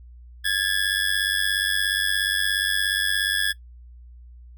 25% pulse ring-modulated tone, 1687 Hz, G#6, 27 cents sharp, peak -14 dBFS, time 0.44-3.53 s, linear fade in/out 20 ms, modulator 48.5 Hz, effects noise-tail reverb RT60 0.1 s tail -18 dB re dry + added 60 Hz sine -42 dBFS peak until 4.57 s

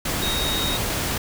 sine tone in noise, 3755 Hz, A#7, 12 cents sharp, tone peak -25 dBFS, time 0.22-0.77 s, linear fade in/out 5 ms, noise pink, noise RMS -25 dBFS, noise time 0.05-1.18 s, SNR -3 dB, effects none

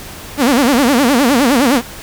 sawtooth tone with vibrato, 260 Hz, C4, 11 cents flat, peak -5 dBFS, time 0.37-1.82 s, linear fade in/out 50 ms, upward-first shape sine, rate 9.7 Hz, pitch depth 220 cents each way, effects pink hiss -31 dBFS RMS until 2.02 s

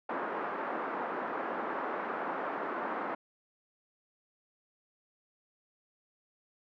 white band-pass noise, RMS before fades -36 dBFS, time 0.09-3.15 s, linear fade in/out 5 ms, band 240 to 1400 Hz, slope 24 dB/octave, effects none

